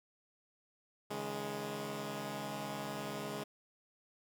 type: chord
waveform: 10% pulse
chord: C# suspended second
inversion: none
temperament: equal with one note detuned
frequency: 138.59 / 158.56 / 207.7 Hz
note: C#3 / D#3 / G#3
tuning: 0 / +33 / 0 cents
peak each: -36 / -38 / -33 dBFS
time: 1.1-3.44 s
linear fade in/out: 10 ms
effects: none